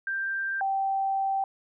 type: tone pair in turn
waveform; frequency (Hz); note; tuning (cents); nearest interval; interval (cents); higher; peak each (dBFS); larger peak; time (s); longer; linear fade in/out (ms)
sine; 1578 / 778.6; G6 / G5; +11 / -12; octave; 1223; first; -27 / -24; second; 0.07-0.61 / 0.61-1.44; second; 2
effects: none